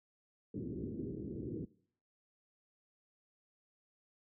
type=low-pass noise; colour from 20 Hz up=white; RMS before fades=-41 dBFS; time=0.54-1.65 s; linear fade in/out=5 ms; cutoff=390 Hz; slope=48 dB/octave; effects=noise-tail reverb RT60 0.6 s tail -22 dB re dry + high-pass 80 Hz 12 dB/octave